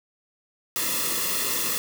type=noise with comb filter; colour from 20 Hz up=white; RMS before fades=-26 dBFS; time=0.76-1.78 s; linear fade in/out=0 ms; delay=1.3 ms; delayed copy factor=-0.85; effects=none

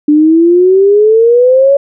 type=exponential sweep; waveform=sine; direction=up; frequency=293.7 to 566 Hz; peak=-3 dBFS; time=0.08-1.77 s; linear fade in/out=5 ms; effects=none

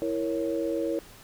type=chord; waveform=sine; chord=A# diminished; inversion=second; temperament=equal; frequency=329.6 / 466.2 / 554.4 Hz; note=E4 / A#4 / C#5; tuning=0 / 0 / 0 cents; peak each=-29 / -31 / -31 dBFS; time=0.02-0.99 s; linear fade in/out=0 ms; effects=pink hiss -50 dBFS RMS until 1.23 s

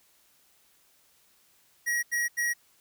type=tone bursts; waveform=square; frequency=1903 Hz; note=A#6; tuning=35 cents sharp; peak=-26 dBFS; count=3; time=1.86-2.538 s; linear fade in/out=20 ms; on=170 ms; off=84 ms; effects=white hiss -64 dBFS RMS until 2.8 s

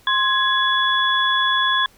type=tone cluster; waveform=sine; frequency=1052 / 1667 / 3408 Hz; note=C6 / G#6 / G#7; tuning=+9 / +6 / +44 cents; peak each=-20 dBFS; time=0.07-1.86 s; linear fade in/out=2 ms; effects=pink hiss -53 dBFS RMS until 1.97 s

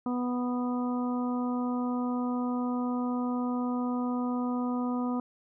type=harmonic tone; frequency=246.9 Hz; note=B3; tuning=in tune; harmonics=1 / 2 / 3 / 4 / 5; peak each=-28 / -39 / -40 / -40 / -41 dBFS; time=0.06-5.2 s; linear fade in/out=2 ms; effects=none

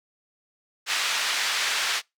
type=band-pass noise; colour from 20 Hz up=pink; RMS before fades=-26 dBFS; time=0.86-2.02 s; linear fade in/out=50 ms; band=1600 to 5600 Hz; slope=12 dB/octave; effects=noise-tail reverb RT60 0.2 s tail -25 dB re dry

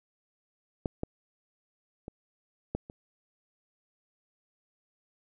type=clicks; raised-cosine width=2 ms; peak=-16 / -18 / -26 / -17 / -30 dBFS; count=5; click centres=0.858 / 1.034 / 2.081 / 2.75 / 2.899 s; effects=none

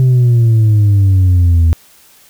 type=exponential sweep; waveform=sine; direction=down; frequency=130.81 to 80.6 Hz; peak=-3 dBFS; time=0-1.73 s; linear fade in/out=0 ms; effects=tanh soft clip ceiling -5 dBFS + white hiss -45 dBFS RMS until 2.29 s

